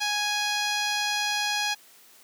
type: tone with low-pass filter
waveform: 10% pulse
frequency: 830.6 Hz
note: G#5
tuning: in tune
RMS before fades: -27 dBFS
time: 0-1.75 s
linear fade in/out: 20 ms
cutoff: 7800 Hz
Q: 1.3
effects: white hiss -54 dBFS RMS until 2.23 s + high-pass 200 Hz 12 dB/octave